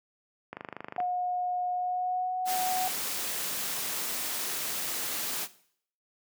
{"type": "click train", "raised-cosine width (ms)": 0.5, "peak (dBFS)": -22, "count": 13, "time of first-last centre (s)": [0.53, 1.002], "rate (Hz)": 25.4}
{"type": "tone with pitch glide", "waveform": "sine", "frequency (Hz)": [722, 740.2], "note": ["F#5", "F#5"], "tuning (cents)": [-43, 0], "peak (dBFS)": -27, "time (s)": [0.98, 2.88], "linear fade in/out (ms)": 2, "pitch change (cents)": 43, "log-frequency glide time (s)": [1.72, 2.47]}
{"type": "noise", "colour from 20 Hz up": "white", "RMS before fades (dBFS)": -33, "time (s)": [2.45, 5.48], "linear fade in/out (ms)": 50}
{"effects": ["noise-tail reverb RT60 0.6 s tail -17 dB re dry", "high-pass 150 Hz 12 dB/octave"]}